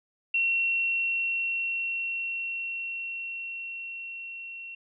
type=tone with level ramp; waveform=sine; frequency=2725 Hz; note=F7; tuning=43 cents flat; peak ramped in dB=-22 to -38 dBFS; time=0.34-4.75 s; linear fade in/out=5 ms; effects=none